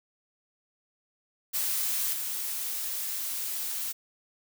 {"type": "noise with level steps", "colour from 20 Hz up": "blue", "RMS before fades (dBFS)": [-29, -33], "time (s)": [1.53, 3.93], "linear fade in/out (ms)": 20, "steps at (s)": 2.13, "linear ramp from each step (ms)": 5, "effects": []}